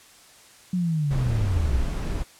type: linear sweep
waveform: sine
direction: down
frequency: 185 to 56.4 Hz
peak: -21 dBFS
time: 0.73-1.82 s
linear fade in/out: 5 ms
type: noise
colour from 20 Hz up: brown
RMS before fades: -27 dBFS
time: 1.1-2.24 s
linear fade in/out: 20 ms
effects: white hiss -51 dBFS RMS until 2.39 s + low-pass 10000 Hz 12 dB/octave